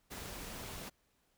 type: noise with amplitude modulation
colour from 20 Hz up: pink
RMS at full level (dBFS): -44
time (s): 0.1-0.9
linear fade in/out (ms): 20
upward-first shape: sine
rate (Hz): 209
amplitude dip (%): 30
effects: pink hiss -75 dBFS RMS until 1.37 s